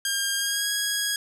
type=tone with pitch glide; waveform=10% pulse; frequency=1610 to 1654.3 Hz; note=G6 to G#6; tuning=+46 to -7 cents; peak=-15 dBFS; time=0.05-1.16 s; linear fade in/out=2 ms; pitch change=+47 cents; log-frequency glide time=0.36-0.7 s; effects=none